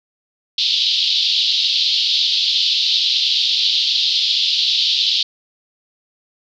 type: band-pass noise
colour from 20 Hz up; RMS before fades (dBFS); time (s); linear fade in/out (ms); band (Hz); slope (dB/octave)
pink; -17; 0.58-5.23; 5; 3200 to 4600; 48
effects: none